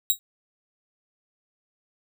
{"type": "tone with exponential decay", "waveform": "5% pulse", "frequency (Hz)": 3824, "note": "A#7", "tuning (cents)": 43, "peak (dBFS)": -7, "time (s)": [0.1, 0.19], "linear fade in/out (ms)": 0, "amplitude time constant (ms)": 18, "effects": []}